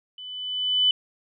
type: tone with level ramp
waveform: sine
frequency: 3000 Hz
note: F#7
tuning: 23 cents sharp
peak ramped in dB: -37 to -15 dBFS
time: 0.18-0.91 s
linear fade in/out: 2 ms
effects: none